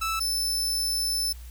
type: tone pair in turn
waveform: sawtooth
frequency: 1315 / 5277 Hz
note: E6 / E8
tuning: -5 / +1 cents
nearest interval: 2 octaves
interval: 2406 cents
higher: second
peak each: -22 dBFS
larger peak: neither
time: 0.01-0.2 / 0.2-1.33 s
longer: second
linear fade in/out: 10 ms
effects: added 60 Hz sine -39 dBFS peak until 1.5 s + white hiss -53 dBFS RMS until 1.5 s